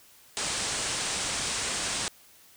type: low-pass noise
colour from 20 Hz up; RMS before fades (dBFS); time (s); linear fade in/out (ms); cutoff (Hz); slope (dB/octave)
white; -31; 0.37-2.08; 0; 9300; 96
effects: white hiss -56 dBFS RMS until 2.56 s